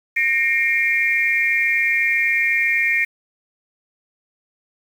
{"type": "tone cluster", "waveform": "sine", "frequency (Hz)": [1848, 2142, 2370], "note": ["A#6", "C7", "D7"], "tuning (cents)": [-16, 40, 15], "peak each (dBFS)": -20, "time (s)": [0.16, 3.05], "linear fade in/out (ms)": 10, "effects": ["7-bit"]}